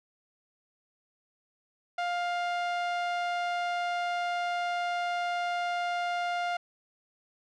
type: tone with low-pass filter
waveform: sawtooth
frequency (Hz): 703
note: F5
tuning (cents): +11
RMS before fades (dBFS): -31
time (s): 1.98-6.57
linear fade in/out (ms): 5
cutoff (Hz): 3400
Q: 0.61
effects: none